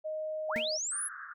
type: tone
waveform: sine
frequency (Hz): 622.3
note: D#5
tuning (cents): 0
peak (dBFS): -33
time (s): 0.04-0.78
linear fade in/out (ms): 20
type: linear sweep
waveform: sine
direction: up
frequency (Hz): 522 to 11175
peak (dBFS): -32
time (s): 0.48-1.09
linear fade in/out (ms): 20
type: tone with exponential decay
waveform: 40% pulse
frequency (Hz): 231.2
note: A#3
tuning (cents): -14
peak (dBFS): -31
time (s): 0.56-0.72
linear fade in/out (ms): 0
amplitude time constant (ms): 34
type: band-pass noise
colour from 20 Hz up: pink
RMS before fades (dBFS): -45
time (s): 0.91-1.34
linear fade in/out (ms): 20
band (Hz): 1200 to 1700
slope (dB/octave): 96
effects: none